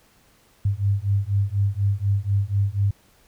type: beating tone pair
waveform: sine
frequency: 98 / 102.1 Hz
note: G2 / G#2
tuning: 0 / -29 cents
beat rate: 4.1 Hz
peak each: -22 dBFS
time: 0.65-2.91 s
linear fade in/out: 5 ms
effects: pink hiss -58 dBFS RMS until 3.27 s